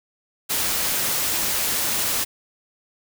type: noise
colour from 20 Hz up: white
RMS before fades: -23 dBFS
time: 0.49-2.25 s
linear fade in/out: 20 ms
effects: none